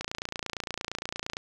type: click train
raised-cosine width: 0.2 ms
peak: -15 dBFS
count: 40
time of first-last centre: 0.01-1.369 s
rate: 28.7 Hz
effects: none